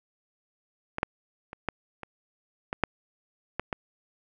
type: clicks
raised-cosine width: 0.5 ms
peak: -16 / -8 / -24 / -12 / -23 / -15 / -6 / -13 / -14 dBFS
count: 9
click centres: 0.984 / 1.031 / 1.531 / 1.687 / 2.033 / 2.729 / 2.837 / 3.596 / 3.728 s
effects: none